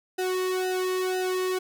sawtooth tone with flanger, 370.2 Hz, F#4, 1 cent sharp, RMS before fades -27 dBFS, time 0.18-1.59 s, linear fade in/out 10 ms, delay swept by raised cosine 0.9 to 1.45 ms, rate 2 Hz, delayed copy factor -0.9, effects none

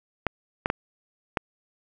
clicks, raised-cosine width 0.5 ms, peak -8 dBFS, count 4, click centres 0.267 / 0.659 / 0.701 / 1.372 s, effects none

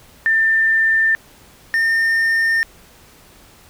sine / triangle tone pair in turn, 1791 / 1815 Hz, A6 / A#6, +30 / -47 cents, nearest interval unison, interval 23 cents, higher second, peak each -12 dBFS, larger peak neither, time 0.26-1.15 / 1.74-2.63 s, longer neither, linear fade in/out 0 ms, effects pink hiss -47 dBFS RMS until 3.69 s

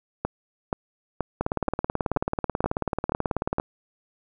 two click trains, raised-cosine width 1 ms, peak -10 / -10 dBFS, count 8 / 41, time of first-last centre 0.25-3.599 / 1.41-3.584 s, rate 2.09 / 18.4 Hz, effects none

